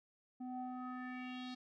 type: tone with low-pass filter sweep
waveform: square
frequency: 252.3 Hz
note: B3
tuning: 37 cents sharp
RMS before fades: -45 dBFS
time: 0.4-1.55 s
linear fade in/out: 10 ms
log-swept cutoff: 540 to 4400 Hz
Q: 3.8
effects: none